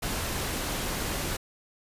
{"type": "noise", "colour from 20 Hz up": "pink", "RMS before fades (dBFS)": -31, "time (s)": [0.02, 1.37], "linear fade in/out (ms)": 10, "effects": ["resampled to 32000 Hz"]}